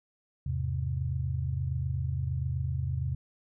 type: chord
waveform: sine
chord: E augmented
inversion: none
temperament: equal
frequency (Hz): 82.41 / 103.83 / 130.81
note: E2 / G#2 / B#2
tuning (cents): 0 / 0 / 0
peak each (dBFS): -32 / -37 / -31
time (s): 0.46-3.15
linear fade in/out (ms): 5
effects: none